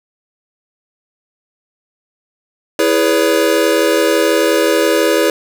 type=chord; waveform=square; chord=C# minor seventh; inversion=first; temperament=equal with one note detuned; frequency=329.6 / 415.3 / 493.9 / 565.7 Hz; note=E4 / G#4 / B4 / C#5; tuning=0 / 0 / 0 / +35 cents; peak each=-17 dBFS; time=2.79-5.3 s; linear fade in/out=2 ms; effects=none